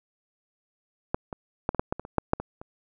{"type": "clicks", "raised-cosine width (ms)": 1, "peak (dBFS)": [-10, -20, -9, -17, -8, -12, -20, -25, -7, -6, -18, -26], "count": 12, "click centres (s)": [1.145, 1.328, 1.691, 1.747, 1.795, 1.925, 1.996, 2.051, 2.183, 2.334, 2.4, 2.615], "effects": []}